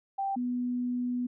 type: tone pair in turn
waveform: sine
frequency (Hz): 784 / 246.4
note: G5 / B3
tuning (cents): 0 / -4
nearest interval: octave + minor sixth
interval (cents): 2004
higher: first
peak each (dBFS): -28 / -28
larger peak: neither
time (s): 0.18-0.36 / 0.36-1.27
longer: second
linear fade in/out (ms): 10
effects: none